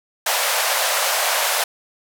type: band-pass noise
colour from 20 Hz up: pink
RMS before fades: -20 dBFS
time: 0.26-1.64 s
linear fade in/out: 5 ms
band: 540 to 16000 Hz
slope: 48 dB/octave
effects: none